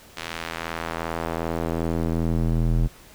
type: tone with band-pass filter sweep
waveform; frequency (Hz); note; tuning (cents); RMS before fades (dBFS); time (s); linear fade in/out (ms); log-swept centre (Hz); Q
square; 41.32; E1; +5; -25; 0.16-2.88; 20; 3200 to 99; 0.76
effects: pink hiss -49 dBFS RMS until 3.14 s